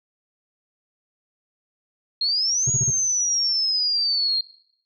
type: exponential two-way sweep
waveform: sine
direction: up then down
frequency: 4186 to 6760 to 4186 Hz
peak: -19 dBFS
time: 2.21-4.41 s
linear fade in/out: 5 ms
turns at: 2.71 s
type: tone bursts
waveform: triangle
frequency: 130.81 Hz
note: C3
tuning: in tune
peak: -19 dBFS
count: 4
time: 2.67-2.905 s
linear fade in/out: 5 ms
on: 31 ms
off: 37 ms
effects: noise-tail reverb RT60 0.7 s tail -20 dB re dry